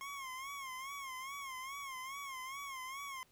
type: tone with vibrato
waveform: 25% pulse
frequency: 1077 Hz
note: C6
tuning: 50 cents sharp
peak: -39 dBFS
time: 0.01-3.23 s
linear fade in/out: 0 ms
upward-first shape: sine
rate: 2.4 Hz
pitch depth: 89 cents each way
effects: pink hiss -70 dBFS RMS until 3.31 s